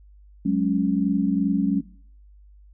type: chord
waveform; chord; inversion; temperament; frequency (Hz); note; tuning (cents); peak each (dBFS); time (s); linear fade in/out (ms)
sine; F# suspended second; none; equal; 185 / 207.7 / 277.2; F#3 / G#3 / C#4; 0 / 0 / 0; -23; 0.45-1.81; 10
effects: noise-tail reverb RT60 0.5 s tail -19 dB re dry + added 50 Hz sine -47 dBFS peak until 2.73 s